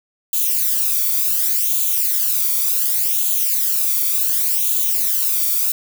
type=noise with flanger; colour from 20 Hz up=violet; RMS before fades=-18 dBFS; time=0.33-5.72 s; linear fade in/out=2 ms; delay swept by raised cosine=0.28 to 0.88 ms; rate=0.68 Hz; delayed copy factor=+0.7; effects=none